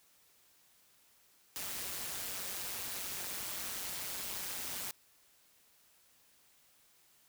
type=noise with amplitude modulation; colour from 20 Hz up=white; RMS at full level=-38 dBFS; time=1.56-4.91 s; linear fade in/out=0 ms; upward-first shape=sine; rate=189 Hz; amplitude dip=60%; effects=white hiss -67 dBFS RMS until 7.28 s